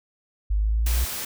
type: exponential sweep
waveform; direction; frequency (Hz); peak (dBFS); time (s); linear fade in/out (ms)
sine; up; 50.2 to 60.7; -19; 0.5-1.05; 10
type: noise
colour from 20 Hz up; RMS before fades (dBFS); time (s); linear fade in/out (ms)
white; -31; 0.86-1.25; 5
effects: none